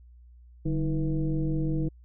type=tone with frequency modulation; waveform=sine; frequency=148.3 Hz; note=D3; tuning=17 cents sharp; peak=-24 dBFS; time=0.65-1.89 s; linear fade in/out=10 ms; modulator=171 Hz; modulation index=1.2; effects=added 60 Hz sine -49 dBFS peak until 2.04 s